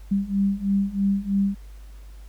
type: beating tone pair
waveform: sine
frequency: 196 / 199.1 Hz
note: G3 / G3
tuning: 0 / +27 cents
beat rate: 3.1 Hz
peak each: -24 / -22 dBFS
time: 0.11-1.55 s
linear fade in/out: 10 ms
effects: added 50 Hz sine -39 dBFS peak until 2.28 s + pink hiss -57 dBFS RMS until 2.28 s